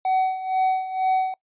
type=tone with tremolo; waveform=triangle; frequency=753 Hz; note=F#5; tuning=30 cents sharp; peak=-15 dBFS; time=0.05-1.34 s; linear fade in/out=2 ms; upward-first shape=sine; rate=2.1 Hz; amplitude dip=75%; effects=noise-tail reverb RT60 0.1 s tail -23 dB re dry + resampled to 8000 Hz